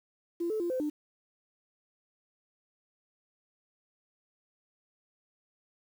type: tone with pitch steps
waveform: sine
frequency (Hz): 341.6 / 434.4 / 345.8 / 514 / 299.1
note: F4 / A4 / F4 / C5 / D4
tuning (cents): -38 / -22 / -17 / -31 / +32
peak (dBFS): -28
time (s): 0.4-0.9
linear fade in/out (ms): 10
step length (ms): 100
effects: tanh soft clip ceiling -24 dBFS + 9-bit